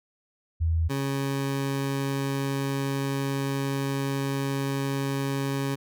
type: tone pair in turn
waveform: sine / 20% pulse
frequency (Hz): 81.8 / 137.57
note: E2 / C#3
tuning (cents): -13 / -13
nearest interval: major sixth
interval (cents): 900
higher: second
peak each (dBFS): -21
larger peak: neither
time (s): 0.6-0.89 / 0.89-5.76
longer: second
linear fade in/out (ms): 20
effects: none